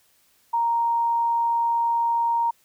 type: tone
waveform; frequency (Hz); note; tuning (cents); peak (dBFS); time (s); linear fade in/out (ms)
sine; 932.3; A#5; 0; -19; 0.53-2.51; 10
effects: white hiss -62 dBFS RMS until 2.64 s